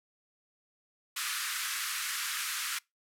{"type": "band-pass noise", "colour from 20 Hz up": "pink", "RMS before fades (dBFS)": -35, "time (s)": [1.16, 2.79], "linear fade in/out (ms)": 10, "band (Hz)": [1200, 14000], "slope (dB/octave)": 48, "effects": ["noise-tail reverb RT60 0.2 s tail -25 dB re dry"]}